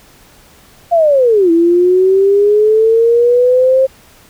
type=linear two-way sweep; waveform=sine; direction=down then up; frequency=702 to 329.6 to 533 Hz; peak=-6 dBFS; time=0.91-3.87 s; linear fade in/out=20 ms; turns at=1.51 s; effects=pink hiss -44 dBFS RMS until 4.29 s